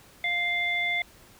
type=harmonic tone; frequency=698.5 Hz; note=F5; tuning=in tune; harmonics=1 / 3 / 5; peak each=-35 / -25 / -34 dBFS; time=0.24-1.02 s; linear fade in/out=2 ms; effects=pink hiss -54 dBFS RMS until 1.39 s